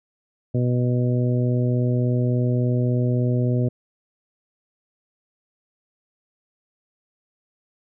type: harmonic tone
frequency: 123.47 Hz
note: B2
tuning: in tune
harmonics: 1 / 2 / 3 / 4 / 5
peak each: -19 / -25 / -29 / -31 / -33 dBFS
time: 0.54-3.69 s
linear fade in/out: 10 ms
effects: none